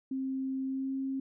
sine tone with pitch glide, 265.2 to 268 Hz, C4 to C4, +23 to +42 cents, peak -31 dBFS, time 0.11-1.2 s, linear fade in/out 5 ms, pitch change +19 cents, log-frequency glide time 0.65-0.92 s, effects none

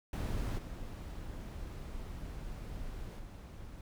brown noise with level steps, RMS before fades -35 / -43 / -47 dBFS, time 0.13-3.81 s, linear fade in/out 2 ms, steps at 0.57 / 3.18 s, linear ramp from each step 20 ms, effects none

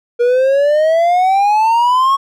triangle exponential sweep, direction up, 473.8 to 1108.7 Hz, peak -7 dBFS, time 0.19-2.17 s, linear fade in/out 20 ms, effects none

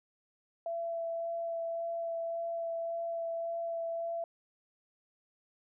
sine tone with vibrato, 670 Hz, E5, 28 cents sharp, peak -33 dBFS, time 0.66-4.24 s, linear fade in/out 2 ms, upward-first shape sine, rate 1.8 Hz, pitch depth 10 cents each way, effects none

